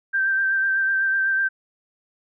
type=tone with vibrato; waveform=sine; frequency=1568 Hz; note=G6; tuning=in tune; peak=-18 dBFS; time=0.13-1.49 s; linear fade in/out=20 ms; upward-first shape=sine; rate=8 Hz; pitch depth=22 cents each way; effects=none